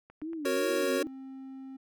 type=click train; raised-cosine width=0.5 ms; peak=-37 dBFS; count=6; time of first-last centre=0.1-0.681 s; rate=8.6 Hz
type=tone with vibrato; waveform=sine; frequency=295.9 Hz; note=D4; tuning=13 cents sharp; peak=-34 dBFS; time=0.22-1.07 s; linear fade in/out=0 ms; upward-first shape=sine; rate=2.5 Hz; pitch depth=200 cents each way
type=chord; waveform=square; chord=F# major; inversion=none; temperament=equal with one note detuned; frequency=370 / 466.2 / 552.4 Hz; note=F#4 / A#4 / C#5; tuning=0 / 0 / -6 cents; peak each=-32 / -33 / -32 dBFS; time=0.45-1.03 s; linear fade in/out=5 ms
type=tone with pitch glide; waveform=triangle; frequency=261.6 to 266 Hz; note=C4 to C4; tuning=0 to +29 cents; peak=-39 dBFS; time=0.69-1.77 s; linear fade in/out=10 ms; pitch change=+29 cents; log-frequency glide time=0.94-1.14 s
effects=none